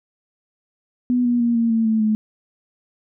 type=tone with pitch steps; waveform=sine; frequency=246.9 / 241.4 / 236 / 230.8 / 225.6 / 220.6 / 215.7 Hz; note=B3 / B3 / A#3 / A#3 / A3 / A3 / A3; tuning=0 / -39 / +22 / -17 / +44 / +5 / -34 cents; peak=-15 dBFS; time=1.1-2.15 s; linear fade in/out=0 ms; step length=150 ms; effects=none